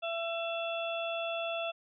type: harmonic tone with a mistuned harmonic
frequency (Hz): 670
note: E5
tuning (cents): +28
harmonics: 1 / 2 / 4 / 5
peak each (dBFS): -34 / -42 / -39 / -42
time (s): 0.02-1.72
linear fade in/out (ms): 20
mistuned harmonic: 5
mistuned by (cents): +37
effects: none